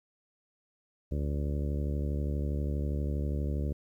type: harmonic tone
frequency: 72.4 Hz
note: D2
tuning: 24 cents flat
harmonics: 1 / 2 / 3 / 4 / 5 / 6 / 7 / 8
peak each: -30 / -36 / -40 / -42 / -44 / -46 / -47 / -48 dBFS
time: 1.11-3.73 s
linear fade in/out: 10 ms
effects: 11-bit